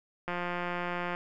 click train, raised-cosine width 0.5 ms, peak -19 dBFS, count 154, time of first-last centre 0.28-1.149 s, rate 176 Hz, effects none

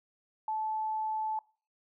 sine tone, 870 Hz, A5, 20 cents flat, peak -30 dBFS, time 0.48-1.39 s, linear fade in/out 2 ms, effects noise-tail reverb RT60 0.4 s tail -23 dB re dry

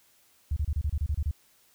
sine tone bursts, 74.1 Hz, D2, 16 cents sharp, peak -24 dBFS, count 10, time 0.51-1.312 s, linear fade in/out 5 ms, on 55 ms, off 28 ms, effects white hiss -63 dBFS RMS until 1.74 s

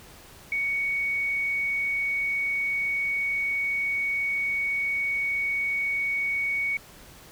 sine tone, 2233 Hz, C#7, 12 cents sharp, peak -24 dBFS, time 0.52-6.77 s, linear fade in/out 2 ms, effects pink hiss -49 dBFS RMS until 7.31 s

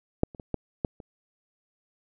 clicks, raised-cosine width 2 ms, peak -7 / -30 / -27 / -14 / -12 / -29 dBFS, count 6, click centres 0.234 / 0.348 / 0.398 / 0.543 / 0.848 / 1.002 s, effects none

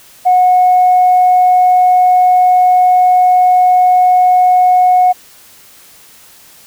sine tone, 730 Hz, F#5, 24 cents flat, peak -4 dBFS, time 0.25-5.13 s, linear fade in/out 20 ms, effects tanh soft clip ceiling -1 dBFS + white hiss -41 dBFS RMS until 6.66 s

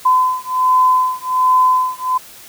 sine beating tone pair, 1017 / 1018.3 Hz, C6 / C6, -50 / -47 cents, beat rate 1.3 Hz, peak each -14 dBFS, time 0.05-2.18 s, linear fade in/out 10 ms, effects white hiss -39 dBFS RMS until 2.48 s

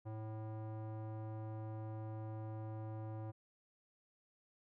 square tone with low-pass filter, 109.3 Hz, A2, 11 cents flat, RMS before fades -45 dBFS, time 0.05-3.32 s, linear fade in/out 20 ms, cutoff 840 Hz, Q 1.4, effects none

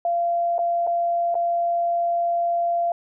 sine tone with dropouts, 688 Hz, F5, 26 cents flat, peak -19 dBFS, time 0.05-2.92 s, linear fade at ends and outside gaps 2 ms, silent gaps 0.582-0.59 / 0.868-0.873 / 1.344-1.352 s, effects none

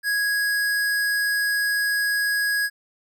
square tone, 1659 Hz, G#6, 2 cents flat, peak -21 dBFS, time 0.03-2.7 s, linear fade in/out 50 ms, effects none

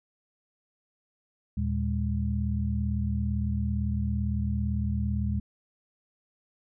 sine tone cluster, 78 / 115.8 / 203.8 Hz, D#2 / A#2 / G#3, +5 / -11 / -32 cents, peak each -28 / -31 / -31 dBFS, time 1.57-5.4 s, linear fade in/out 5 ms, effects none

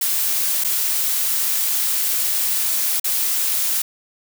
blue noise with dropouts, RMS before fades -20 dBFS, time 0.01-3.82 s, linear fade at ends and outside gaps 5 ms, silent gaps 0.639-0.645 / 2.999-3.042 s, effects none

